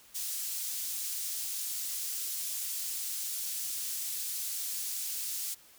pink high-pass noise, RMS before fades -36 dBFS, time 0.14-5.55 s, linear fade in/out 20 ms, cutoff 6500 Hz, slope 12 dB/octave, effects white hiss -58 dBFS RMS until 5.78 s

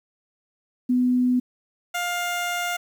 sine / 15% pulse tone pair in turn, 249.6 / 704.3 Hz, B3 / F5, +19 / +14 cents, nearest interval octave + tritone, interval 1795 cents, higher second, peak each -17 / -18 dBFS, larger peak first, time 0.89-1.4 / 1.94-2.77 s, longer second, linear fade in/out 10 ms, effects 9-bit

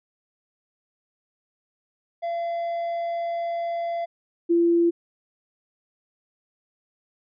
triangle / sine tone pair in turn, 681 / 340.5 Hz, F5 / F4, -44 / -44 cents, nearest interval octave, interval 1200 cents, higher first, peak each -23 / -16 dBFS, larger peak second, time 2.22-4.06 / 4.49-4.91 s, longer first, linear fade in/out 20 ms, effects resampled to 11025 Hz

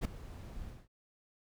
brown noise with ADSR envelope, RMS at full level -27 dBFS, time 0.01-0.88 s, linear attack 40 ms, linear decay 5 ms, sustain -19 dB, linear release 200 ms, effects none

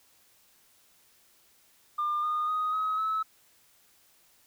sine tone with pitch steps, 1200 / 1223.8 / 1248.1 / 1272.8 / 1298.1 Hz, D6 / D#6 / D#6 / D#6 / E6, +37 / -29 / +5 / +39 / -27 cents, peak -25 dBFS, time 1.98-3.23 s, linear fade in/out 10 ms, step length 250 ms, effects tanh soft clip ceiling -23 dBFS + white hiss -63 dBFS RMS until 4.46 s

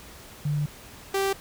sine / sawtooth tone pair in turn, 147.4 / 390.8 Hz, D3 / G4, +7 / -5 cents, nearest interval octave + perfect fourth, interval 1688 cents, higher second, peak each -23 / -19 dBFS, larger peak second, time 0.45-0.66 / 1.14-1.33 s, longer first, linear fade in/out 5 ms, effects pink hiss -46 dBFS RMS until 1.4 s

